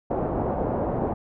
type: low-pass noise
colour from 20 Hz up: white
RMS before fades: -26 dBFS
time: 0.1-1.14 s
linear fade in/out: 10 ms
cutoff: 760 Hz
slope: 24 dB/octave
effects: none